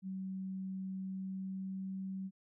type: tone with pitch glide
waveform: sine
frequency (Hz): 189.8 to 191.01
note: F#3 to G3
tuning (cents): +44 to -45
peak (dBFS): -38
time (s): 0.02-2.31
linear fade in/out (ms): 50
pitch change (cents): +11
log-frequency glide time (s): 0.95-1.95
effects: none